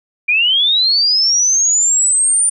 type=linear sweep; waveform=sine; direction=up; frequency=2349 to 9260 Hz; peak=-10 dBFS; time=0.28-2.5 s; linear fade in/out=10 ms; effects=none